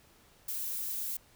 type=noise; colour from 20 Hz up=violet; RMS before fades=-36 dBFS; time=0.48-1.17 s; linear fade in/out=5 ms; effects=pink hiss -62 dBFS RMS until 1.35 s